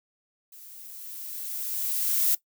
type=noise with level ramp; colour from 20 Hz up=violet; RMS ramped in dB=-48 to -22 dBFS; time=0.52-2.35 s; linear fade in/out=5 ms; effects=noise-tail reverb RT60 0.1 s tail -18 dB re dry